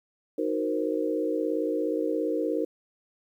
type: chord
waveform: sine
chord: C half-diminished seventh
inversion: first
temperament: equal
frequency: 311.1 / 370 / 466.2 / 523.3 Hz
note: Eb4 / Gb4 / Bb4 / C5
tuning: 0 / 0 / 0 / 0 cents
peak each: -29 / -33 / -29 / -32 dBFS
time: 0.38-2.65 s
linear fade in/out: 5 ms
effects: 10-bit